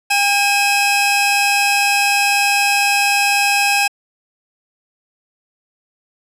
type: tone pair together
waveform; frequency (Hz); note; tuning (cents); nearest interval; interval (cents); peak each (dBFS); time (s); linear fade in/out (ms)
sawtooth; 807 / 2562; G#5 / E7; -50 / -50; octave + minor sixth; 2000; -12; 0.1-3.88; 10
effects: low-pass 12000 Hz 12 dB/octave